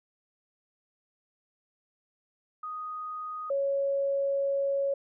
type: tone pair in turn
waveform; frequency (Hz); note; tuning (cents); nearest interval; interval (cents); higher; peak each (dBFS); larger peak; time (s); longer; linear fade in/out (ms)
sine; 1244.5 / 554.4; D#6 / C#5; 0 / 0; octave + major second; 1400; first; -34 / -25; second; 2.63-3.5 / 3.5-4.94; second; 5
effects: none